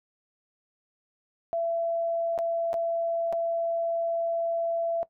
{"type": "tone with dropouts", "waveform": "sine", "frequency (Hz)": 671, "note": "E5", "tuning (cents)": 31, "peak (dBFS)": -25, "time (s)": [1.53, 5.03], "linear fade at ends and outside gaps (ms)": 0, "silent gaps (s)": [[2.378, 2.388], [2.731, 2.741], [3.326, 3.331]], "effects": ["noise-tail reverb RT60 0.1 s tail -17 dB re dry"]}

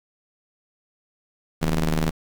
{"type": "ring-modulated tone", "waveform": "sawtooth", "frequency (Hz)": 77.8, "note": "D#2", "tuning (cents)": 0, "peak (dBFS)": -13, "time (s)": [1.61, 2.11], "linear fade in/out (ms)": 20, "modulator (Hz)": 87.9, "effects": ["7-bit"]}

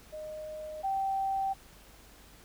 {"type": "tone pair in turn", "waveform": "sine", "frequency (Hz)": [617, 777.4], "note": ["D#5", "G5"], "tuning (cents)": [-15, -15], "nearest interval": "major third", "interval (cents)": 400, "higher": "second", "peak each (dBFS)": [-38, -28], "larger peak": "second", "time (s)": [[0.12, 0.83], [0.83, 1.54]], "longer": "neither", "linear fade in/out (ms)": 20, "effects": ["added 50 Hz sine -58 dBFS peak until 2.44 s", "pink hiss -56 dBFS RMS until 2.44 s"]}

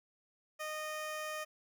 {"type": "tone", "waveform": "15% pulse", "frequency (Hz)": 616, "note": "D#5", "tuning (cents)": -17, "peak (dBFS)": -32, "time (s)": [0.59, 1.45], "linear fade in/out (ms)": 20, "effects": []}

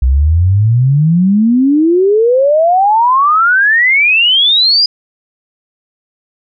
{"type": "exponential sweep", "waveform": "sine", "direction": "up", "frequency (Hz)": [61.3, 4978], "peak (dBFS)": -6, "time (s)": [0.02, 4.86], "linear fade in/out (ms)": 5, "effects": []}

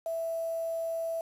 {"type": "tone with quantisation", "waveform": "sine", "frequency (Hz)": 659.3, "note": "E5", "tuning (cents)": 0, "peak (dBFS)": -30, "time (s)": [0.06, 1.21], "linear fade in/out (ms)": 2, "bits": 8, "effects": ["resampled to 32000 Hz"]}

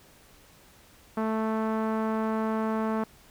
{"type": "tone with low-pass filter", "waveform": "sawtooth", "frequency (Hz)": 220, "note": "A3", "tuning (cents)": 0, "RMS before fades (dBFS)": -28, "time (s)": [1.17, 3.04], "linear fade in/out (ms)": 5, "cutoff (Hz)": 1200, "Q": 1.6, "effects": ["pink hiss -56 dBFS RMS until 3.3 s"]}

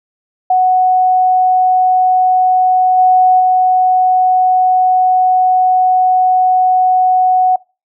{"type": "tone with level steps", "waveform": "sine", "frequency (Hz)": 740, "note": "F#5", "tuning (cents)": 0, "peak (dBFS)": [-7, -5, -7], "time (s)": [0.5, 7.56], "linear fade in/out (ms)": 5, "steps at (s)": [2.97, 3.39], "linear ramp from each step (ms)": 20, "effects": ["noise-tail reverb RT60 0.3 s tail -24 dB re dry"]}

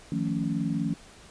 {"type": "tone cluster", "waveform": "sine", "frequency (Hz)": [157.7, 177.8, 222.2, 278.1], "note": ["D#3", "F3", "A3", "C#4"], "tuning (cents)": [24, 31, 17, 6], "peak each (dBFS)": -31, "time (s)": [0.12, 0.94], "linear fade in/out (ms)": 2, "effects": ["pink hiss -51 dBFS RMS until 1.3 s", "resampled to 22050 Hz"]}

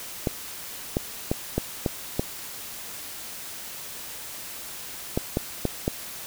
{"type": "clicks", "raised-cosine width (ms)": 2, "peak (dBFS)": -9, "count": 10, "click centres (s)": [0.272, 0.969, 1.315, 1.58, 1.862, 2.195, 5.175, 5.371, 5.653, 5.879], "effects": ["white hiss -38 dBFS RMS until 6.26 s"]}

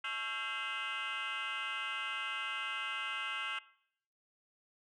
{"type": "tone with frequency modulation", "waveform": "sine", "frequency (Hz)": 2069, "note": "C7", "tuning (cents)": -20, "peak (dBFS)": -34, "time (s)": [0.04, 3.59], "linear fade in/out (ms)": 5, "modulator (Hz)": 242, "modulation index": 3.9, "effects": ["noise-tail reverb RT60 0.7 s tail -22 dB re dry", "tanh soft clip ceiling -33 dBFS"]}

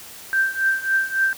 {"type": "tone with tremolo", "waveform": "sine", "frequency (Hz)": 1568, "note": "G6", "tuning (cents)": 0, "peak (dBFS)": -14, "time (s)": [0.33, 1.33], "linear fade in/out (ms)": 0, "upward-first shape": "triangle", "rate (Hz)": 3.6, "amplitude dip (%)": 90, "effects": ["white hiss -40 dBFS RMS until 1.37 s"]}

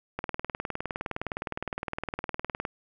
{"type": "click train", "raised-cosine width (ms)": 0.5, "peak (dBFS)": -16, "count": 49, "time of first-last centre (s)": [0.19, 2.652], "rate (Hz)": 19.5, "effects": []}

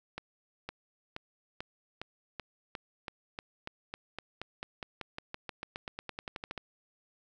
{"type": "accelerating click train", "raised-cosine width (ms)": 0.3, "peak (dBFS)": -22, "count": 30, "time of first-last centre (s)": [0.18, 6.578], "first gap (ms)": 510, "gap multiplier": 0.93, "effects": []}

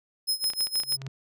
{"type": "tone with tremolo", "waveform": "sawtooth", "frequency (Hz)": 5130, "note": "E8", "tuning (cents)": -48, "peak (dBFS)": -20, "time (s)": [0.27, 0.97], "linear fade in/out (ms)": 20, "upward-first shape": "sine", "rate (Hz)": 6.4, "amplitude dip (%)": 90}
{"type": "clicks", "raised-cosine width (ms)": 0.2, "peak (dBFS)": -22, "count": 11, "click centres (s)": [0.442, 0.502, 0.535, 0.607, 0.67, 0.756, 0.801, 0.835, 0.923, 1.018, 1.066]}
{"type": "tone with exponential growth", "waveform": "triangle", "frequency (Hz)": 134.4, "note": "C3", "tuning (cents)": 47, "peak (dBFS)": -30, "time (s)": [0.72, 1.08], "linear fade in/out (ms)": 2, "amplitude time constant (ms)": 77}
{"effects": []}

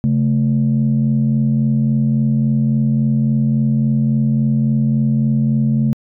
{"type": "tone pair together", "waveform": "sine", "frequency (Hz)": [136.41, 220], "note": ["C#3", "A3"], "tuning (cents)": [-27, 0], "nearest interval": "minor sixth", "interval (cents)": 827, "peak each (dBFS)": -14, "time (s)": [0.04, 5.93], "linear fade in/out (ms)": 0, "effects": ["tanh soft clip ceiling -7 dBFS"]}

